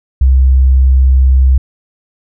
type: tone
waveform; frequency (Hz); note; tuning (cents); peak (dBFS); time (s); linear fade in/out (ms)
sine; 65.41; C2; 0; -4; 0.21-1.58; 5
effects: none